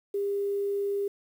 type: tone with quantisation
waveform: sine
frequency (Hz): 401.5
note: G4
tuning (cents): +41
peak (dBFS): -26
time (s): 0.14-1.08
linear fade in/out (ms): 5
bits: 9
effects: none